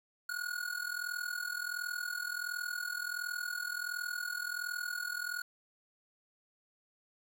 square tone with amplitude modulation, 1450 Hz, F#6, 35 cents flat, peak -33 dBFS, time 0.29-5.42 s, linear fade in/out 5 ms, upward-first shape sine, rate 41.4 Hz, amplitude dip 80%, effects 10-bit

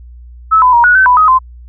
sine tone with pitch steps, 1301 / 1004 / 947 / 1461 / 1531 / 993 / 1259 / 1035 Hz, E6 / B5 / A#5 / F#6 / G6 / B5 / D#6 / C6, -23 / +28 / +27 / -22 / -41 / +9 / +20 / -19 cents, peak -4 dBFS, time 0.51-1.39 s, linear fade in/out 20 ms, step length 110 ms, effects added 60 Hz sine -31 dBFS peak until 1.68 s

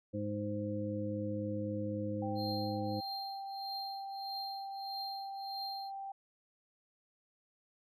harmonic tone, 103.83 Hz, G#2, in tune, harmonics 1 / 2 / 3 / 5, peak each -40 / -40 / -40 / -40 dBFS, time 0.13-3.01 s, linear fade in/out 20 ms
sine tone, 784 Hz, G5, in tune, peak -40 dBFS, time 2.22-6.12 s, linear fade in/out 5 ms
triangle tone with tremolo, 4186 Hz, C8, in tune, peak -38 dBFS, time 2.35-5.92 s, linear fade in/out 50 ms, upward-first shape triangle, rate 1.6 Hz, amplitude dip 95%
effects none

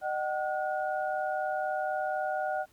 sine tone cluster, 612 / 756 / 1443 Hz, D#5 / F#5 / F#6, -29 / +37 / -44 cents, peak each -33 / -31 / -37 dBFS, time 0.01-2.66 s, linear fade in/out 50 ms, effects pink hiss -64 dBFS RMS until 2.72 s

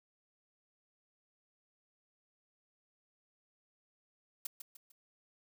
blue noise with echo, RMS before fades -38 dBFS, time 4.45-4.47 s, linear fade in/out 5 ms, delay 150 ms, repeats 3, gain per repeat -8 dB, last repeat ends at 4.92 s, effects none

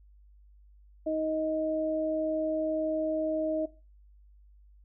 sine tone pair together, 314.8 / 627 Hz, D#4 / D#5, +20 / +13 cents, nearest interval octave, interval 1193 cents, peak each -31 / -29 dBFS, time 1.06-3.66 s, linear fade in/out 10 ms, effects noise-tail reverb RT60 0.3 s tail -17 dB re dry + added 50 Hz sine -54 dBFS peak until 4.84 s

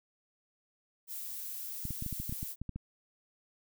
violet noise, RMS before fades -41 dBFS, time 1.07-2.56 s, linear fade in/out 50 ms
clicks, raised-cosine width 5 ms, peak -26 dBFS, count 12, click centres 1.853 / 1.907 / 2.024 / 2.063 / 2.127 / 2.2 / 2.295 / 2.325 / 2.429 / 2.616 / 2.693 / 2.76 s
effects none

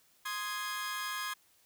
sawtooth chord, Ab major, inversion first, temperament equal, 1046.5 / 1244.5 / 1661.2 Hz, C6 / Eb6 / Ab6, 0 / 0 / 0 cents, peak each -36 / -38 / -35 dBFS, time 0.25-1.34 s, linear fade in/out 10 ms, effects white hiss -67 dBFS RMS until 1.65 s

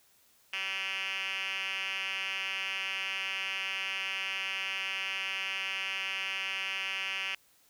5% pulse tone with band-pass filter, 192.5 Hz, G3, 31 cents flat, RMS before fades -35 dBFS, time 0.53-7.35 s, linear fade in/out 2 ms, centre 2800 Hz, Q 4.9, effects white hiss -65 dBFS RMS until 7.69 s

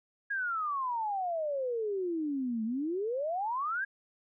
sine exponential two-way sweep, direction down then up, 1661 to 215.4 to 1661 Hz, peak -30 dBFS, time 0.3-3.85 s, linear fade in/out 10 ms, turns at 2.64 s, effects none

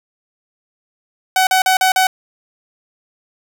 sawtooth tone bursts, 752 Hz, F#5, 28 cents sharp, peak -7 dBFS, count 5, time 1.36-2.07 s, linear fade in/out 2 ms, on 110 ms, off 40 ms, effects none

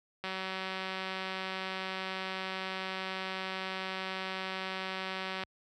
click train, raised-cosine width 0.3 ms, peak -21 dBFS, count 983, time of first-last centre 0.24-5.436 s, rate 189 Hz, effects high-pass 60 Hz 12 dB/octave

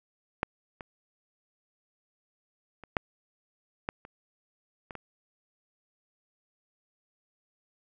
clicks, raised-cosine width 0.5 ms, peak -11 / -25 / -30 / -10 / -15 / -30 / -25 / -24 dBFS, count 8, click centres 0.431 / 0.808 / 2.837 / 2.968 / 3.889 / 4.051 / 4.908 / 4.953 s, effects none

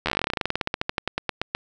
slowing click train, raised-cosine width 0.3 ms, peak -7 dBFS, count 30, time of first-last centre 0.06-1.55 s, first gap 12 ms, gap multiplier 1.09, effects none

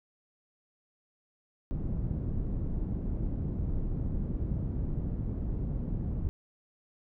pink low-pass noise, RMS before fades -32 dBFS, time 1.71-6.29 s, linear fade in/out 0 ms, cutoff 210 Hz, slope 12 dB/octave, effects none

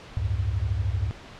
sine tone cluster, 69.2 / 91.2 / 103.9 Hz, C#2 / F#2 / G#2, -2 / -24 / +1 cents, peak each -28 / -28 / -27 dBFS, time 0.17-1.11 s, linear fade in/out 0 ms, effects pink hiss -44 dBFS RMS until 1.39 s + low-pass 4000 Hz 12 dB/octave

